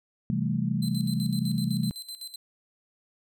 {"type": "chord", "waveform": "sine", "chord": "A minor seventh", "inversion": "first", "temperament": "equal", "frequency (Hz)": [130.81, 164.81, 196, 220], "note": ["C3", "E3", "G3", "A3"], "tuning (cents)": [0, 0, 0, 0], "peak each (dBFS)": -30, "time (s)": [0.3, 1.91], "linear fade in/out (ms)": 0}
{"type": "tone with tremolo", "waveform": "sawtooth", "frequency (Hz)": 4067, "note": "C8", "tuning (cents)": -50, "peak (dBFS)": -33, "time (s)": [0.82, 2.36], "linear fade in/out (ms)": 5, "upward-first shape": "square", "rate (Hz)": 7.9, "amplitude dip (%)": 75}
{"effects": []}